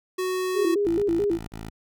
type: tone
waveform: square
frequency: 370 Hz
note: F#4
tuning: in tune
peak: -25 dBFS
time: 0.18-0.75 s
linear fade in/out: 10 ms
type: tone with vibrato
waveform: sine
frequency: 370 Hz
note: F#4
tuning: in tune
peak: -20 dBFS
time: 0.54-1.39 s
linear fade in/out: 50 ms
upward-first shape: square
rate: 4.6 Hz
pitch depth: 170 cents each way
type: tone bursts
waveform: 10% pulse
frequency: 54.5 Hz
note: A1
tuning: 16 cents flat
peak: -27 dBFS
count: 4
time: 0.85-1.699 s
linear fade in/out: 5 ms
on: 180 ms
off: 43 ms
effects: none